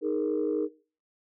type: chord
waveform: sine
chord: D# suspended fourth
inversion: none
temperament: just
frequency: 311.1 / 414.8 / 466.7 Hz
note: D#4 / G#4 / A#4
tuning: 0 / -2 / +2 cents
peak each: -29 dBFS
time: 0.01-0.69 s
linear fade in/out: 50 ms
effects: noise-tail reverb RT60 0.4 s tail -21 dB re dry + tanh soft clip ceiling -18 dBFS